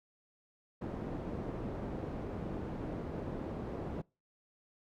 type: low-pass noise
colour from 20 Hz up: white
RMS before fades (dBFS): -40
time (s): 0.81-4.02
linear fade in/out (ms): 10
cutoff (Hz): 390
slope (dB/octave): 12
effects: noise-tail reverb RT60 0.3 s tail -25 dB re dry